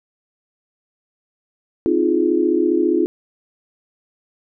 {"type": "chord", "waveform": "sine", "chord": "F minor seventh", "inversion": "second", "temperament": "just", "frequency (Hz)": [261.9, 314.3, 349.2, 419.1], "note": ["C4", "Eb4", "F4", "Ab4"], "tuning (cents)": [2, 18, 0, 16], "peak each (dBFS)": [-23, -19, -17, -22], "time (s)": [1.86, 3.06], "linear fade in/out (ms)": 0, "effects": []}